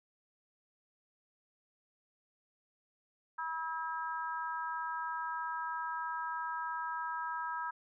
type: harmonic tone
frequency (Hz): 323.1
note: E4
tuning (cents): -35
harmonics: 3 / 4 / 5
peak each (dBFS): -38 / -40 / -42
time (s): 3.38-7.71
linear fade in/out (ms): 10
effects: none